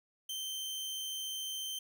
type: tone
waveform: sawtooth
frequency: 3113 Hz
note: G7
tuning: 13 cents flat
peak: -34 dBFS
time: 0.29-1.79 s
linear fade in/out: 5 ms
effects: none